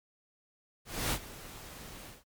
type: noise with ADSR envelope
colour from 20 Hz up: pink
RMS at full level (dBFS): -30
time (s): 0.85-2.24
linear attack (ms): 270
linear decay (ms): 64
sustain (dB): -17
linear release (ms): 180
effects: MP3 96 kbps